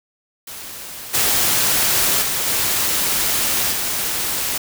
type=noise with level steps; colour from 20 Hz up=white; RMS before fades=-33 / -17 / -21 / -19 / -22 dBFS; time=0.47-4.58 s; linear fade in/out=5 ms; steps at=1.13 / 2.21 / 2.46 / 3.71 s; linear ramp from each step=20 ms; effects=none